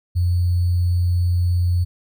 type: tone with sample-and-hold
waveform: sine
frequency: 88.3 Hz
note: F2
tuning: 20 cents sharp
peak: -15 dBFS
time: 0.15-1.85 s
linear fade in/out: 20 ms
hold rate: 4410 Hz
effects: none